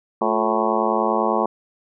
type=harmonic tone with a mistuned harmonic; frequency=110 Hz; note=A2; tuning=in tune; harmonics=2 / 3 / 4 / 5 / 6 / 7 / 8 / 9 / 10; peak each=-26 / -26 / -26 / -26 / -26 / -26 / -26 / -26 / -26 dBFS; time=0.21-1.46 s; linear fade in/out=5 ms; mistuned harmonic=3; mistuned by=+110 cents; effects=none